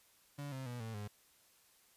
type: tone with pitch steps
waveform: 35% pulse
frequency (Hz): 143.4 / 132.26 / 121.99 / 112.51 / 103.77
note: D3 / C3 / B2 / A2 / G#2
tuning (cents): -41 / +19 / -21 / +39 / -1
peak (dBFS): -40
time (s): 0.38-1.08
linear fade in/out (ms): 10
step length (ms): 140
effects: white hiss -68 dBFS RMS until 1.96 s + resampled to 32000 Hz